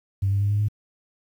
sine tone with pitch steps, 97.8 / 99.57 / 101.37 / 103.2 / 105.06 Hz, G2 / G2 / G#2 / G#2 / G#2, -4 / +28 / -41 / -10 / +20 cents, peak -18 dBFS, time 0.22-0.685 s, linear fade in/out 10 ms, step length 93 ms, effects tanh soft clip ceiling -14 dBFS + 9-bit

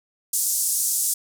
white band-pass noise, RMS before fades -23 dBFS, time 0.33-1.14 s, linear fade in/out 5 ms, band 6300 to 12000 Hz, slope 24 dB/octave, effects none

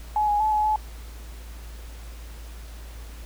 sine tone with pitch steps, 847 / 829 / 862 / 848 / 857 Hz, G#5 / G#5 / A5 / G#5 / A5, +34 / -3 / -36 / +36 / -46 cents, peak -19 dBFS, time 0.16-0.76 s, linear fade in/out 2 ms, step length 120 ms, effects added 56 Hz sine -37 dBFS peak until 3.25 s + pink hiss -48 dBFS RMS until 3.25 s

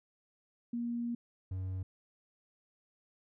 sine / triangle tone pair in turn, 236.9 / 93.58 Hz, A#3 / F#2, +28 / +20 cents, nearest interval octave + major third, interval 1608 cents, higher first, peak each -33 / -33 dBFS, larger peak neither, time 0.73-1.15 / 1.51-1.83 s, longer first, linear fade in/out 5 ms, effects none

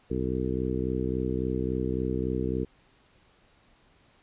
harmonic tone, 63.6 Hz, C2, 48 cents flat, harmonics 1 / 2 / 3 / 4 / 5 / 6 / 7, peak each -34 / -34 / -34 / -34 / -34 / -34 / -34 dBFS, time 0.1-2.65 s, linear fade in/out 10 ms, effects pink hiss -62 dBFS RMS until 4.22 s + resampled to 8000 Hz

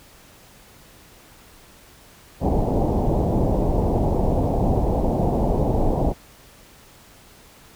pink low-pass noise, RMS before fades -20 dBFS, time 2.4-6.14 s, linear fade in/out 50 ms, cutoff 850 Hz, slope 48 dB/octave, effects pink hiss -49 dBFS RMS until 7.75 s

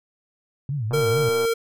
sine tone with vibrato, 125.1 Hz, B2, 23 cents sharp, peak -23 dBFS, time 0.69-1.29 s, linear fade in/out 2 ms, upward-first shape sine, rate 4.4 Hz, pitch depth 290 cents each way
click train, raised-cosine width 1 ms, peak -20 dBFS, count 66, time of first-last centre 0.91-1.452 s, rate 120 Hz
square tone, 458.8 Hz, A#4, 28 cents flat, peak -20 dBFS, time 0.93-1.54 s, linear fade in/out 10 ms
effects none

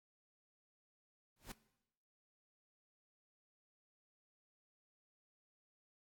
pink noise with exponential growth, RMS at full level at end -44 dBFS, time 1.36-1.52 s, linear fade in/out 5 ms, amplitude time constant 33 ms, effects noise-tail reverb RT60 0.9 s tail -19 dB re dry + AAC 64 kbps

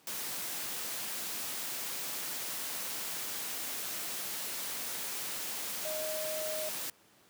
sine tone in noise, 622.3 Hz, D#5, in tune, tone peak -36 dBFS, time 5.85-6.69 s, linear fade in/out 2 ms, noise white, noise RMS -38 dBFS, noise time 0.07-6.9 s, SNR -1 dB, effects pink hiss -63 dBFS RMS until 7.29 s + high-pass 150 Hz 12 dB/octave

